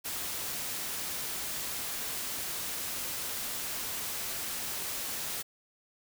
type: noise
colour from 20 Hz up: white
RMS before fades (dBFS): -36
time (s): 0.04-5.43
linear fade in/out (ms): 20
effects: none